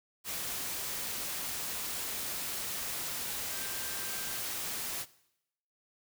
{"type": "tone in noise", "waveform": "sine", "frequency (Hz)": 1574, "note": "G6", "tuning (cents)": 7, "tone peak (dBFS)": -48, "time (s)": [3.49, 4.42], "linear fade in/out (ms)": 50, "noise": "white", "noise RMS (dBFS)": -37, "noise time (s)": [0.24, 5.06], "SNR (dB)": -14, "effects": ["noise-tail reverb RT60 0.8 s tail -19 dB re dry"]}